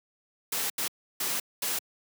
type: noise bursts at uneven times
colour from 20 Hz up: white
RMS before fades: -30 dBFS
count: 4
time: 0.52-0.7 / 0.78-0.88 / 1.2-1.4 / 1.62-1.79 s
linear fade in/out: 5 ms
effects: high-pass 150 Hz 12 dB/octave